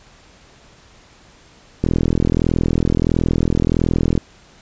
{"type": "click train", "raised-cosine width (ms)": 3, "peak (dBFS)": -3, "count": 98, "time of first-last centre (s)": [1.84, 4.177], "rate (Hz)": 41.5, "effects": ["pink hiss -48 dBFS RMS until 4.61 s", "resampled to 16000 Hz"]}